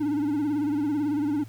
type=tone with vibrato; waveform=triangle; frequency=293.7 Hz; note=D4; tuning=in tune; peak=-21 dBFS; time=0-1.44 s; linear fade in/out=10 ms; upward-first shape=sine; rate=18 Hz; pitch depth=93 cents each way; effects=added 111 Hz sine -40 dBFS peak until 1.48 s + pink hiss -55 dBFS RMS until 1.48 s